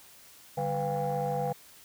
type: tone cluster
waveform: sine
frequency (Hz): 145.9 / 196.5 / 496.6 / 705 / 802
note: D3 / G3 / B4 / F5 / G5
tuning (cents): -11 / +4 / +9 / +16 / +39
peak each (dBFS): -33 / -39 / -31 / -34 / -32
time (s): 0.57-1.53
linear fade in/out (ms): 10
effects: tanh soft clip ceiling -22 dBFS + white hiss -54 dBFS RMS until 1.84 s